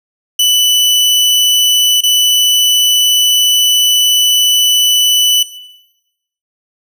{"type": "tone with dropouts", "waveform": "sawtooth", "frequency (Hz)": 2981, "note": "F#7", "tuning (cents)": 12, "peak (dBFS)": -5, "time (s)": [0.39, 5.43], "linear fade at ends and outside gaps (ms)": 5, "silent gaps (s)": [2.008, 2.034], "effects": ["noise-tail reverb RT60 1.0 s tail -17 dB re dry"]}